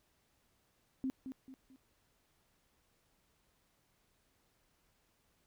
sine tone with echo, 262.9 Hz, C4, 8 cents sharp, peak -33 dBFS, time 1.04-1.1 s, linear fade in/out 0 ms, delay 220 ms, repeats 3, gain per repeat -8 dB, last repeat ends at 1.76 s, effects pink hiss -75 dBFS RMS until 5.46 s

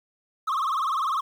triangle tone with vibrato, 1174.7 Hz, D6, in tune, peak -21 dBFS, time 0.47-1.21 s, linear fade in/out 10 ms, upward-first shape sine, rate 20 Hz, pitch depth 190 cents each way, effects 9-bit

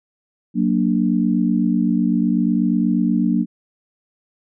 sine chord, Gb augmented, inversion none, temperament equal, 185 / 233.1 / 293.7 Hz, Gb3 / Bb3 / D4, 0 / 0 / 0 cents, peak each -19 / -18 / -21 dBFS, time 0.54-3.46 s, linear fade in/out 50 ms, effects none

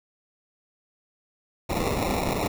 violet noise with sample-and-hold, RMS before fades -26 dBFS, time 1.69-2.48 s, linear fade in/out 10 ms, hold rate 1575 Hz, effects none

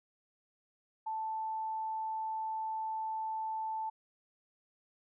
sine tone, 880 Hz, A5, in tune, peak -34 dBFS, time 1.06-3.9 s, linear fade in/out 10 ms, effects none

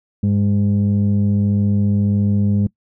sine tone pair together, 101.6 / 203.2 Hz, G#2 / G#3, -38 / -38 cents, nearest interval octave, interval 1200 cents, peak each -14 dBFS, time 0.23-2.67 s, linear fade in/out 5 ms, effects noise-tail reverb RT60 0.1 s tail -23 dB re dry + tanh soft clip ceiling -10 dBFS

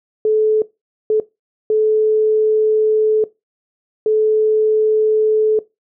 sine tone bursts at uneven times, 432.6 Hz, A4, 29 cents flat, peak -11 dBFS, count 4, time 0.25-0.62 / 1.1-1.2 / 1.7-3.24 / 4.06-5.59 s, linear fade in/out 2 ms, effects noise-tail reverb RT60 0.2 s tail -18 dB re dry

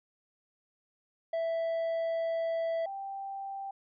triangle / sine tone pair in turn, 660 / 784.9 Hz, E5 / G5, +2 / +2 cents, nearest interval minor third, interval 300 cents, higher second, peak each -27 / -36 dBFS, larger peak first, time 1.33-2.86 / 2.86-3.71 s, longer first, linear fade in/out 5 ms, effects resampled to 11025 Hz

